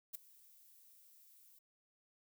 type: noise with ADSR envelope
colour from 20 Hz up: violet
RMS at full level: -41 dBFS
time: 0.13-1.59 s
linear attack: 21 ms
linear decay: 5 ms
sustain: -23 dB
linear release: 7 ms
effects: none